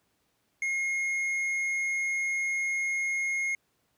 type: tone with tanh clipping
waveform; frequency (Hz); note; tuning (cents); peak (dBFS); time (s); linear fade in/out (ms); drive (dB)
triangle; 2150; C7; +47; -28; 0.62-3.55; 2; 10
effects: pink hiss -73 dBFS RMS until 3.97 s + high-pass 80 Hz 12 dB/octave